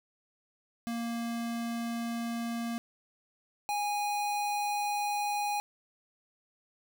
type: tone pair in turn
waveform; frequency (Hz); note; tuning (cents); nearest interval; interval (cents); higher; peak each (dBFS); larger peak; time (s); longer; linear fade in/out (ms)
square; 233.1 / 824.5; A#3 / G#5; 0 / -13; octave + minor seventh; 2187; second; -33 / -30; second; 0.87-2.78 / 3.69-5.6; neither; 0
effects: none